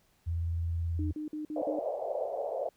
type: tone with vibrato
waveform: sine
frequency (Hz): 84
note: E2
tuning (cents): +33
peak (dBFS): -29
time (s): 0.26-1.13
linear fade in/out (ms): 20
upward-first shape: square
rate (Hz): 19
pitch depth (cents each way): 25
type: tone bursts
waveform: sine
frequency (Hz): 304.7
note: D#4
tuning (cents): -36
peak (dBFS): -34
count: 5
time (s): 0.99-1.79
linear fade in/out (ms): 2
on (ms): 120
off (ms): 50
type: band-pass noise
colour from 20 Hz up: pink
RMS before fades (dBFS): -34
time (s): 1.56-2.69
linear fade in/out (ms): 2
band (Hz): 500 to 690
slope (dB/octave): 48
effects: pink hiss -69 dBFS RMS until 2.76 s